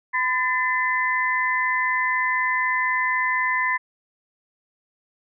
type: tone cluster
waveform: sine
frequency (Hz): 1014 / 1774 / 2034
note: B5 / A6 / C7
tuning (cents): +45 / +14 / -50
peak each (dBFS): -24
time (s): 0.13-3.78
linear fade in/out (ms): 20
effects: none